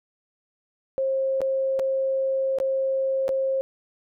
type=tone with dropouts; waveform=sine; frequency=534 Hz; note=C5; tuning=35 cents sharp; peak=-21 dBFS; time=0.98-3.61 s; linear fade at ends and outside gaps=0 ms; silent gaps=1.406-1.416 / 1.792-1.796 / 2.586-2.601 / 3.281-3.291 s; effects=none